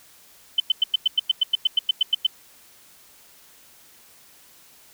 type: tone bursts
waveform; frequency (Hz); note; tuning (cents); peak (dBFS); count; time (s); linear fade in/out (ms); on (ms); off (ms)
sine; 3053; G7; -46; -14; 15; 0.58-2.267; 5; 21; 98
effects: white hiss -52 dBFS RMS until 4.93 s